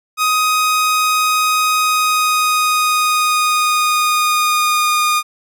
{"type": "tone with pitch glide", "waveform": "sawtooth", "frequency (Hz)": [1253, 1222.3], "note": ["D#6", "D#6"], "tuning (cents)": [12, -31], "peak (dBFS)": -9, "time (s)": [0.17, 5.23], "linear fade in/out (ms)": 50, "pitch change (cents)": -43, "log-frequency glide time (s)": [1.78, 4.98], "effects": []}